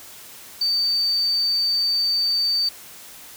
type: tone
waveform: sine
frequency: 4591 Hz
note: D8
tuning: 40 cents flat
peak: -17 dBFS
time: 0.61-2.69 s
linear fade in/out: 5 ms
effects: tanh soft clip ceiling -14 dBFS + white hiss -42 dBFS RMS until 3.36 s